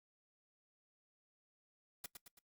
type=noise with echo; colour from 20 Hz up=white; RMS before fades=-45 dBFS; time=2.04-2.06 s; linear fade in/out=2 ms; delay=110 ms; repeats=3; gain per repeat=-6 dB; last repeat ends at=2.39 s; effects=noise-tail reverb RT60 0.1 s tail -19 dB re dry + Opus 48 kbps